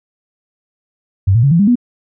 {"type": "tone with pitch steps", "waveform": "sine", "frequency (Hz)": [96.5, 116.09, 139.66, 168.02, 202.1, 243.2], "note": ["G2", "A#2", "C#3", "E3", "G#3", "B3"], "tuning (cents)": [-27, -7, 13, 33, -47, -26], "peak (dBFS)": -7, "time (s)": [1.27, 1.756], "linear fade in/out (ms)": 10, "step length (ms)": 81, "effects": []}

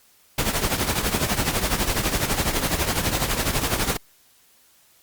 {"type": "noise with tremolo", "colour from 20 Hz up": "pink", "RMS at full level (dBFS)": -20, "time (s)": [0.38, 3.97], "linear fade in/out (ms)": 5, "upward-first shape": "triangle", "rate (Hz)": 12, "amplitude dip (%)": 75, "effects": ["white hiss -57 dBFS RMS until 5.02 s", "Opus 48 kbps"]}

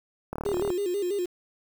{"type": "click train", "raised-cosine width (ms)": 1, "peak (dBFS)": -18, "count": 15, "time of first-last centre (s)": [0.33, 0.703], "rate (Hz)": 37.5}
{"type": "tone with vibrato", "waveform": "sine", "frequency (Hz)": 380, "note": "F#4", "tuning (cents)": 46, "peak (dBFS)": -25, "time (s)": [0.45, 1.26], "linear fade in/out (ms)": 10, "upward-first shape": "square", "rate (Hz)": 6.1, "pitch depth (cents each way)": 110}
{"effects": ["7-bit"]}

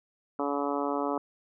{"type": "harmonic tone", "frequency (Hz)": 142.7, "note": "D3", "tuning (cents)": -49, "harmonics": [2, 3, 4, 5, 6, 7, 8, 9], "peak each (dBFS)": [-32, -34, -35, -36, -37, -37, -38, -39], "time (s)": [0.39, 1.18], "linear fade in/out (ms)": 2, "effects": []}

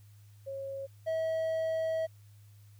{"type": "tone pair in turn", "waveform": ["sine", "triangle"], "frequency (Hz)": [545, 645], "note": ["C#5", "E5"], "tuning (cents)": [-29, -38], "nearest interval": "minor third", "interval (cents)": 291, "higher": "second", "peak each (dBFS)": [-36, -27], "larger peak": "second", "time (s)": [[0.46, 0.87], [1.06, 2.07]], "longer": "second", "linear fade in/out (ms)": 20, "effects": ["added 103 Hz sine -53 dBFS peak until 2.79 s", "white hiss -68 dBFS RMS until 2.79 s"]}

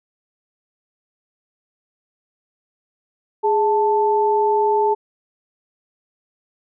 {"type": "tone pair together", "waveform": "sine", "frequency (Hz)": [416, 880], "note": ["G#4", "A5"], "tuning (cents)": [3, 0], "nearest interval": "octave + minor second", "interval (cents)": 1297, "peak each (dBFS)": -17, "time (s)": [3.43, 4.95], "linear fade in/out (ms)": 20, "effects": []}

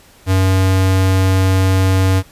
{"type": "tone", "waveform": "square", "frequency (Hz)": 94.6, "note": "F#2", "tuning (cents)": 39, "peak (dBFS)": -11, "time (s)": [0.26, 2.23], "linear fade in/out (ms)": 50, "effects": ["pink hiss -46 dBFS RMS until 2.31 s", "resampled to 32000 Hz"]}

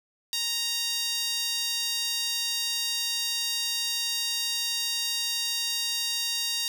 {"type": "tone with high-pass filter", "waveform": "sawtooth", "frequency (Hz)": 932.3, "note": "A#5", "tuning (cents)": 0, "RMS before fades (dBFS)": -29, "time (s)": [0.33, 6.68], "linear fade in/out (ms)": 0, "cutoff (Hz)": 4000, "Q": 2.1, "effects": []}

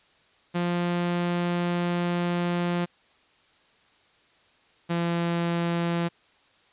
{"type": "tone pair in turn", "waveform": "sawtooth", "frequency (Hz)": [174.61, 170.52], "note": ["F3", "F3"], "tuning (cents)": [0, -41], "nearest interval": "unison", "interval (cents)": 41, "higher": "first", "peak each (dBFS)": -20, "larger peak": "neither", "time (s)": [[0.54, 2.86], [4.89, 6.09]], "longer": "first", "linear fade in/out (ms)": 20, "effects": ["white hiss -61 dBFS RMS until 6.72 s", "resampled to 8000 Hz"]}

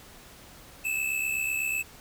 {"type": "tone pair together", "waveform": "square", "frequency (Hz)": [2569, 2637], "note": ["E7", "E7"], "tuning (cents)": [-45, 0], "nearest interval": "unison", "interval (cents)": 45, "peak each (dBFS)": [-33, -29], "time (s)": [0.84, 1.83], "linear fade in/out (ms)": 20, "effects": ["pink hiss -50 dBFS RMS until 2 s"]}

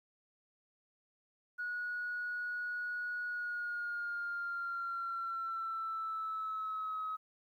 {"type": "tone with pitch glide", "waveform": "sine", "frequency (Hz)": [1457, 1275.7], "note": ["F#6", "D#6"], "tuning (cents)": [-27, 43], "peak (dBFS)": -35, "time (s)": [1.58, 7.17], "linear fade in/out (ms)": 20, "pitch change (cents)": -230, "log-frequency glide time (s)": [3.26, 7], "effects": ["tanh soft clip ceiling -31 dBFS", "12-bit"]}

